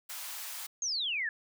white high-pass noise, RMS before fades -41 dBFS, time 0.09-0.67 s, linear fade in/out 10 ms, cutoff 710 Hz, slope 24 dB/octave
sine exponential sweep, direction down, 6645 to 1677 Hz, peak -30 dBFS, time 0.82-1.29 s, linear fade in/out 2 ms
effects none

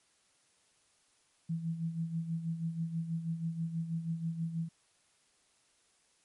sine tone with tremolo, 164.81 Hz, E3, in tune, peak -30 dBFS, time 1.49-4.69 s, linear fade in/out 10 ms, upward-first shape sine, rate 6.2 Hz, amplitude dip 65%, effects white hiss -70 dBFS RMS until 6.24 s + MP3 48 kbps

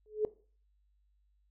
sine tone with exponential growth, 427 Hz, G#4, 48 cents sharp, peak -23 dBFS, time 0.06-0.25 s, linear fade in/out 1 ms, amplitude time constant 41 ms, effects noise-tail reverb RT60 0.4 s tail -18 dB re dry + added 50 Hz sine -68 dBFS peak until 1.5 s

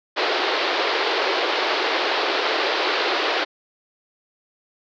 pink band-pass noise, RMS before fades -22 dBFS, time 0.16-3.45 s, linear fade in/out 20 ms, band 340 to 4700 Hz, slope 48 dB/octave, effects none

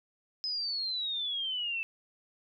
sine exponential sweep, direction down, 5110 to 2632 Hz, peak -31 dBFS, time 0.44-1.83 s, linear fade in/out 0 ms, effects none

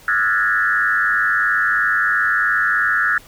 sine tone with frequency modulation, 1559 Hz, G6, 10 cents flat, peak -14 dBFS, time 0.08-3.18 s, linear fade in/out 2 ms, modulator 103 Hz, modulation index 2.3, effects pink hiss -45 dBFS RMS until 3.27 s

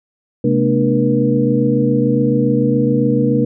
sine tone cluster, 133.2 / 214.7 / 241.8 / 298.1 / 479.1 Hz, C3 / A3 / B3 / D4 / A#4, +31 / -42 / -36 / +26 / +47 cents, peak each -18 dBFS, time 0.44-3.45 s, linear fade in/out 5 ms, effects none

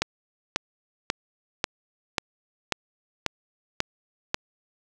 click train, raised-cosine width 0.2 ms, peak -5 dBFS, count 9, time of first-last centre 0.02-4.344 s, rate 1.85 Hz, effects none

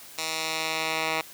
10% pulse tone with band-pass filter sweep, 159.5 Hz, D#3, 43 cents sharp, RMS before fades -29 dBFS, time 0.18-1.21 s, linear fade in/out 2 ms, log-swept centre 5300 to 2200 Hz, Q 0.85, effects white hiss -46 dBFS RMS until 1.33 s + high-pass 100 Hz 12 dB/octave

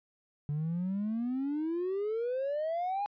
triangle exponential sweep, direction up, 143.8 to 833 Hz, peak -27 dBFS, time 0.49-3.06 s, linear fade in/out 0 ms, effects tanh soft clip ceiling -26 dBFS + resampled to 11025 Hz

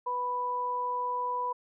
sine tone pair together, 493.9 / 988.5 Hz, B4 / B5, 0 / +1 cents, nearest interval octave, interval 1201 cents, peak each -38 / -29 dBFS, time 0.06-1.53 s, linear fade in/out 10 ms, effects none

